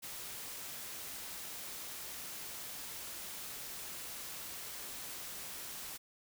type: noise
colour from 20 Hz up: white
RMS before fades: -45 dBFS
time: 0.02-5.98 s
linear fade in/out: 20 ms
effects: none